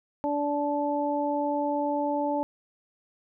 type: harmonic tone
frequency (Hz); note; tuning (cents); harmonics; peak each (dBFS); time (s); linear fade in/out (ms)
290.4; D4; -19; 1 / 2 / 3; -29 / -29 / -29; 0.24-2.43; 0
effects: none